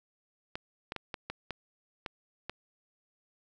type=clicks; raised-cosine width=0.3 ms; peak=-20 dBFS; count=8; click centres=0.555 / 0.921 / 0.963 / 1.142 / 1.3 / 1.507 / 2.062 / 2.496 s; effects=none